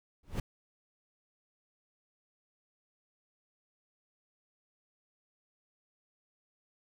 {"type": "noise with exponential growth", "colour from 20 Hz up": "brown", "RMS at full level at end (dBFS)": -27, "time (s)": [0.23, 0.4], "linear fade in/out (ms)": 5, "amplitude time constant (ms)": 36, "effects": []}